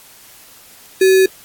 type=tone with sample-and-hold; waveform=sine; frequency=378.6 Hz; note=F#4; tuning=40 cents sharp; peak=-7 dBFS; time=1.01-1.26 s; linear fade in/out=5 ms; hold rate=2100 Hz; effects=white hiss -43 dBFS RMS until 1.44 s + AAC 64 kbps